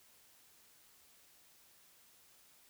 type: silence
effects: white hiss -65 dBFS RMS until 2.69 s